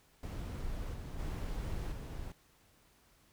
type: noise with level steps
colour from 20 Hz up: brown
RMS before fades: -40 / -43 / -38 / -42 dBFS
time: 0.23-2.32 s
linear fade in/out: 2 ms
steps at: 0.93 / 1.18 / 1.91 s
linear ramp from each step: 20 ms
effects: pink hiss -67 dBFS RMS until 3.32 s